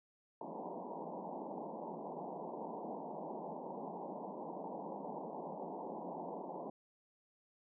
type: band-pass noise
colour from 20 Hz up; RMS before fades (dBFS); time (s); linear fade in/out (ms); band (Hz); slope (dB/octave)
white; -45; 0.41-6.7; 2; 160 to 970; 96
effects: none